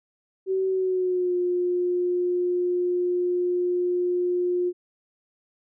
sine tone with pitch glide, 380 to 356.6 Hz, F#4 to F4, +46 to +36 cents, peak -21 dBFS, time 0.46-4.73 s, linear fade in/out 50 ms, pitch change -110 cents, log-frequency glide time 0.67-1.35 s, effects none

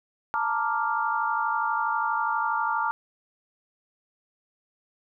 sine chord, Bb major seventh, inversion third, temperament equal, 880 / 932.3 / 1174.7 / 1396.9 Hz, A5 / Bb5 / D6 / F6, 0 / 0 / 0 / 0 cents, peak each -29 dBFS, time 0.34-2.91 s, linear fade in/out 0 ms, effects none

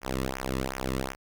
sawtooth tone with flanger, 65.4 Hz, C2, in tune, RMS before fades -32 dBFS, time 0.01-1.16 s, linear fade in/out 50 ms, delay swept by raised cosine 0.23 to 1.33 ms, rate 2.7 Hz, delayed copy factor -0.95, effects none

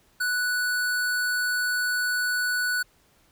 square tone, 1480 Hz, F#6, in tune, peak -24 dBFS, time 0.2-2.83 s, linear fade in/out 10 ms, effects pink hiss -62 dBFS RMS until 3.31 s

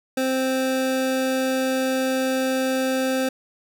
square tone pair together, 261.6 / 523.3 Hz, C4 / C5, 0 / 0 cents, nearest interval octave, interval 1200 cents, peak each -24 dBFS, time 0.17-3.29 s, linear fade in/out 5 ms, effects none

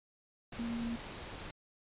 sine tone in noise, 233.1 Hz, A#3, in tune, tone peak -35 dBFS, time 0.59-0.96 s, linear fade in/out 5 ms, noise pink, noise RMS -45 dBFS, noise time 0.52-1.51 s, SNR +7 dB, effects resampled to 8000 Hz

